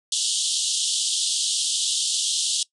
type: band-pass noise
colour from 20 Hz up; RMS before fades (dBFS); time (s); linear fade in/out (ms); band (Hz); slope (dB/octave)
pink; -24; 0.12-2.63; 2; 3000 to 9700; 96
effects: noise-tail reverb RT60 0.1 s tail -21 dB re dry